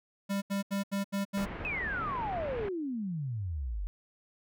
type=tone bursts; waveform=square; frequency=198.4 Hz; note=G3; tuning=21 cents sharp; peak=-30 dBFS; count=6; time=0.29-1.46 s; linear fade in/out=20 ms; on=130 ms; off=78 ms
type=low-pass noise; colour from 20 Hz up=pink; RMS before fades=-40 dBFS; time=1.37-2.69 s; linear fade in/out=5 ms; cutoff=2400 Hz; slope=24 dB/octave
type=exponential sweep; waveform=sine; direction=down; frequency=2614 to 43.65 Hz; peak=-32 dBFS; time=1.65-3.87 s; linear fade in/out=0 ms
effects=none